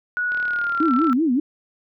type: tone with pitch glide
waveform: sine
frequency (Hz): 1464 to 1334.8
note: F#6 to E6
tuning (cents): -19 to +21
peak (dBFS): -20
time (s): 0.17-1.13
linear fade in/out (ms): 0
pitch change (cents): -160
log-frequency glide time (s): 0.44-0.95
type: click train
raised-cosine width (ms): 0.3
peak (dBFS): -22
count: 30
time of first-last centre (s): 0.32-1.097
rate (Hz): 37.3
type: tone with vibrato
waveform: sine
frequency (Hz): 283.1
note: C#4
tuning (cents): +37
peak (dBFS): -16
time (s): 0.8-1.4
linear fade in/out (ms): 5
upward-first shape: sine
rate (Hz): 5.2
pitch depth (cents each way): 280
effects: none